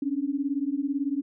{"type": "beating tone pair", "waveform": "sine", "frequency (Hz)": [271.5, 289.5], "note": ["C#4", "D4"], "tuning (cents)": [-36, -25], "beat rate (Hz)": 18, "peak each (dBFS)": -28, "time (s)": [0.02, 1.22], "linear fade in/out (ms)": 5, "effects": []}